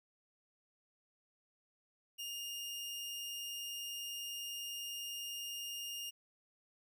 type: tone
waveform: sawtooth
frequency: 2830 Hz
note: F7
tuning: 22 cents sharp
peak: -38 dBFS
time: 2.18-6.11 s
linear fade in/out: 20 ms
effects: none